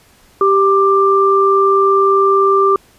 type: tone pair together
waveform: sine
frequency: 392 / 1182.8 Hz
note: G4 / D6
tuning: 0 / +12 cents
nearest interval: octave + perfect fifth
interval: 1912 cents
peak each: -11 dBFS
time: 0.41-2.76 s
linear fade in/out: 2 ms
effects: pink hiss -49 dBFS RMS until 2.98 s + resampled to 32000 Hz